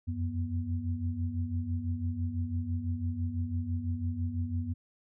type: tone cluster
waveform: sine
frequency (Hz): 86.4 / 92.4 / 243.1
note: F2 / F#2 / B3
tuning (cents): -18 / -2 / -27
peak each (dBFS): -36 / -32 / -37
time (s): 0.07-4.74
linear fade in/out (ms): 20
effects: none